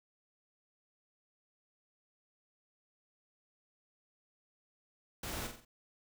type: noise with echo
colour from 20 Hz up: pink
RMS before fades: -41 dBFS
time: 5.23-5.47 s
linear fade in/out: 5 ms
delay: 45 ms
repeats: 4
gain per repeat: -6 dB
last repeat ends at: 5.65 s
effects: none